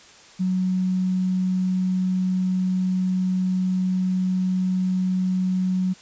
triangle tone with tanh clipping, 185 Hz, F#3, in tune, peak -19 dBFS, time 0.39-5.94 s, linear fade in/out 20 ms, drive 3 dB, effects white hiss -48 dBFS RMS until 6.01 s + resampled to 16000 Hz

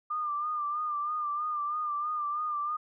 sine tone with vibrato, 1200 Hz, D6, 37 cents sharp, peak -29 dBFS, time 0.1-2.77 s, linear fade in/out 10 ms, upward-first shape sine, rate 3.1 Hz, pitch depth 48 cents each way, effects none

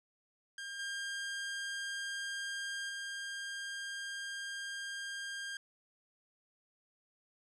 sawtooth tone with level steps, 1604 Hz, G6, 39 cents sharp, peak -38 / -34 / -36 dBFS, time 0.58-5.57 s, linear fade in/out 2 ms, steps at 0.79 / 2.89 s, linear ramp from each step 5 ms, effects resampled to 22050 Hz

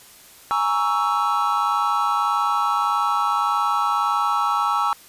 triangle chord, A# half-diminished seventh, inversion third, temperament equal with one note detuned, 830.6 / 932.3 / 1119 / 1318.5 Hz, G#5 / A#5 / C#6 / E6, 0 / 0 / +16 / 0 cents, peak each -23 / -24 / -22 / -20 dBFS, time 0.51-4.93 s, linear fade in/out 0 ms, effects white hiss -47 dBFS RMS until 5.08 s + resampled to 32000 Hz

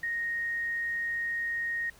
sine tone, 1864.7 Hz, A#6, in tune, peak -29 dBFS, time 0.03-1.9 s, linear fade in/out 5 ms, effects added 60 Hz sine -62 dBFS peak until 1.99 s + pink hiss -57 dBFS RMS until 1.99 s

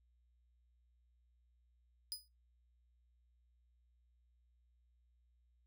sawtooth tone with exponential decay, 4978 Hz, D#8, in tune, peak -34 dBFS, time 2.12-2.28 s, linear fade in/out 0 ms, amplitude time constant 33 ms, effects noise-tail reverb RT60 0.2 s tail -21 dB re dry + added 60 Hz sine -70 dBFS peak until 5.66 s

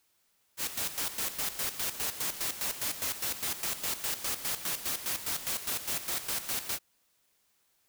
white noise with tremolo, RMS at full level -32 dBFS, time 0.57-6.79 s, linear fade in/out 50 ms, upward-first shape square, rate 4.9 Hz, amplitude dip 70%, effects white hiss -72 dBFS RMS until 7.88 s

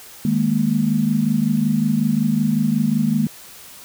sine chord, D# suspended fourth, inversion none, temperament equal, 155.56 / 207.7 / 233.1 Hz, D#3 / G#3 / A#3, 0 / 0 / 0 cents, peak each -22 / -19 / -19 dBFS, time 0.25-3.27 s, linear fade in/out 2 ms, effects white hiss -41 dBFS RMS until 3.84 s

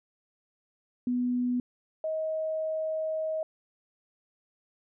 sine tone pair in turn, 246.9 / 631.9 Hz, B3 / D#5, 0 / +27 cents, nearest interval octave + major third, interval 1627 cents, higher second, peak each -25 / -28 dBFS, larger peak first, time 1.07-1.6 / 2.04-3.43 s, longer second, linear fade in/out 2 ms, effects none

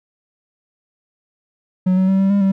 triangle tone with pitch steps, 184.5 / 187.9 / 192.1 / 193.9 / 200.6 / 193.4 Hz, F#3 / F#3 / G3 / G3 / G3 / G3, -5 / +27 / -35 / -19 / +40 / -23 cents, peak -10 dBFS, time 1.86-2.52 s, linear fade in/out 10 ms, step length 110 ms, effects none

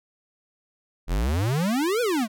square exponential two-way sweep, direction up then down, 38.89 to 505 to 204.2 Hz, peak -22 dBFS, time 1.07-2.28 s, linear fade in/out 50 ms, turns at 2.01 s, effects none

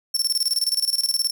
sawtooth tone with tremolo, 5420 Hz, E8, 47 cents sharp, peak -15 dBFS, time 0.14-1.31 s, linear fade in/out 10 ms, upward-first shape square, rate 19 Hz, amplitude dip 80%, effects none

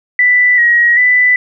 sine tone with pitch steps, 1980 / 1897 / 1990 Hz, B6 / A#6 / B6, +4 / +30 / +13 cents, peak -6 dBFS, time 0.19-1.36 s, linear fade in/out 2 ms, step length 390 ms, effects none

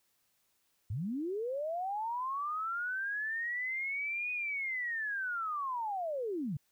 sine linear two-way sweep, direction up then down, 87.31 to 2489 to 125.6 Hz, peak -33 dBFS, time 0.9-6.57 s, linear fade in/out 5 ms, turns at 4.32 s, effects white hiss -75 dBFS RMS until 6.71 s

